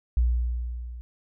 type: tone with level ramp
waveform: sine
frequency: 60 Hz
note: B1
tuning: 49 cents flat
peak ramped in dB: -17 to -36 dBFS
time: 0.17-1.01 s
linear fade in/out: 0 ms
effects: none